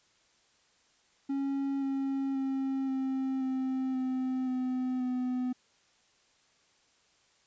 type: tone with pitch steps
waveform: triangle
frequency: 275.2 / 271.7 / 268.3 / 264.9 / 261.6 / 258.3 / 255 / 251.8 Hz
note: C#4 / C#4 / C4 / C4 / C4 / C4 / C4 / B3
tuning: -12 / -35 / +44 / +22 / 0 / -22 / -44 / +34 cents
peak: -27 dBFS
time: 1.29-5.53 s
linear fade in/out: 10 ms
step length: 530 ms
effects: white hiss -67 dBFS RMS until 7.46 s + resampled to 16000 Hz